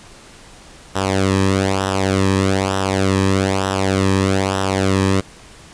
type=tone with flanger; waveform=sawtooth; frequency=96.2 Hz; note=G2; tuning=32 cents flat; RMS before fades=-17 dBFS; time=0.95-5.21 s; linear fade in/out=10 ms; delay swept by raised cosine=0.44 to 1.42 ms; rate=1.1 Hz; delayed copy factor=-0.75; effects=pink hiss -42 dBFS RMS until 5.73 s + resampled to 22050 Hz